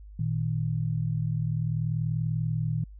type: tone pair together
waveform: sine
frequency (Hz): 115.4 / 155.88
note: A#2 / D#3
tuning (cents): -17 / +4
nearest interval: perfect fourth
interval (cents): 521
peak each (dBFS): -28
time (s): 0.19-2.84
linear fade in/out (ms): 5
effects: added 51 Hz sine -43 dBFS peak until 2.99 s